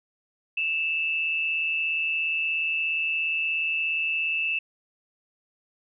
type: tone pair together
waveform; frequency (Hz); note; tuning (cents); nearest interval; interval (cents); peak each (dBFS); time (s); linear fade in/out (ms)
sine; 2637 / 2794; E7 / F7; 0 / 0; minor second; 100; -24 / -33; 0.57-4.59; 5
effects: none